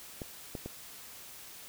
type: clicks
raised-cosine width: 2 ms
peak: -25 / -24 / -25 dBFS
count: 3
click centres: 0.218 / 0.552 / 0.66 s
effects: white hiss -49 dBFS RMS until 1.68 s